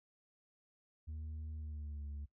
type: tone with pitch glide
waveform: sine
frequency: 77.9 to 72.26 Hz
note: D#2 to D2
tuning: +3 to -27 cents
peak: -39 dBFS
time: 1.07-2.26 s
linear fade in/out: 20 ms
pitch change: -130 cents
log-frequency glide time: 1.55-2.05 s
effects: noise-tail reverb RT60 0.1 s tail -19 dB re dry + tanh soft clip ceiling -41 dBFS

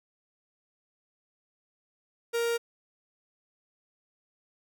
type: tone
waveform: 45% pulse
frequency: 467.6 Hz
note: A#4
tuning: 5 cents sharp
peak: -26 dBFS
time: 2.33-2.58 s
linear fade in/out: 20 ms
effects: none

